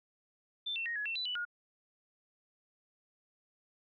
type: tone with pitch steps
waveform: sine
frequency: 3550 / 2697 / 1869 / 1687 / 2695 / 3981 / 2966 / 1433 Hz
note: A7 / E7 / A#6 / G#6 / E7 / B7 / F#7 / F6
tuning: +15 / +39 / +4 / +27 / +38 / +13 / +4 / +44 cents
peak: -34 dBFS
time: 0.66-1.452 s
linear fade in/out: 10 ms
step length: 99 ms
effects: none